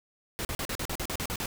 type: noise bursts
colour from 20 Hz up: pink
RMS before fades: -33 dBFS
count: 11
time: 0.39-1.459 s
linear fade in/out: 0 ms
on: 59 ms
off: 42 ms
effects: none